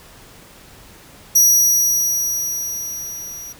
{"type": "tone with level ramp", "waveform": "sawtooth", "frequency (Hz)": 5790, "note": "F#8", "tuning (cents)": -38, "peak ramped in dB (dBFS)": [-6, -29], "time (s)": [1.35, 3.53], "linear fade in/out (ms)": 10, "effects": ["pink hiss -44 dBFS RMS until 3.59 s"]}